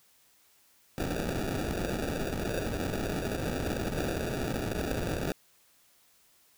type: noise with sample-and-hold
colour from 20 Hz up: blue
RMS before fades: -32 dBFS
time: 0.98-5.32 s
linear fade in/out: 0 ms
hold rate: 1050 Hz
effects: white hiss -64 dBFS RMS until 6.57 s